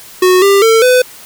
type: tone with pitch steps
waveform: square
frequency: 367.4 / 396.8 / 449.1 / 503 Hz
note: F#4 / G4 / A4 / B4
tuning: -12 / +21 / +35 / +32 cents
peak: -6 dBFS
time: 0.22-1.02 s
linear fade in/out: 5 ms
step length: 200 ms
effects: white hiss -35 dBFS RMS until 1.25 s